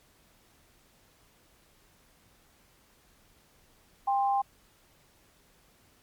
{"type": "tone pair together", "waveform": "sine", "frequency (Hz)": [798, 1049.3], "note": ["G5", "C6"], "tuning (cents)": [31, 5], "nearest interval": "perfect fourth", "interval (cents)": 474, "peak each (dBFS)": [-24, -32], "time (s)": [4.07, 4.42], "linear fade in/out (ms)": 10, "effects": ["pink hiss -63 dBFS RMS until 6.02 s", "MP3 96 kbps"]}